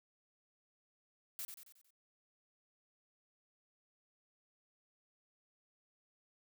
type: noise with echo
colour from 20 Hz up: blue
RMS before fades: -43 dBFS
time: 1.39-1.45 s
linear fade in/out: 0 ms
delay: 91 ms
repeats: 5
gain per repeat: -6 dB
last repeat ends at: 1.905 s
effects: none